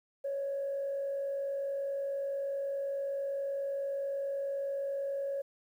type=tone with frequency modulation; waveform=sine; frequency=554.4 Hz; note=C#5; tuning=in tune; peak=-31 dBFS; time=0.24-5.42 s; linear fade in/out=10 ms; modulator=49.4 Hz; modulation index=0.28; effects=tanh soft clip ceiling -28 dBFS + 11-bit